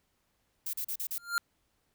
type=noise bursts; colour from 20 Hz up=violet; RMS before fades=-35 dBFS; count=5; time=0.66-1.182 s; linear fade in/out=5 ms; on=74 ms; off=38 ms
type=tone with exponential growth; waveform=square; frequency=1396.9 Hz; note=F6; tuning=in tune; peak=-24 dBFS; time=1.16-1.38 s; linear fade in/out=0 ms; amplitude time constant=46 ms
effects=pink hiss -75 dBFS RMS until 1.94 s